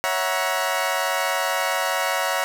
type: chord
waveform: 20% pulse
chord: F# dominant seventh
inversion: second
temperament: equal with one note detuned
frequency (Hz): 554.4 / 659.3 / 740 / 946.4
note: C#5 / E5 / F#5 / A#5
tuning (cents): 0 / 0 / 0 / +26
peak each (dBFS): -22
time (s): 0.04-2.44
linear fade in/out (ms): 0
effects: none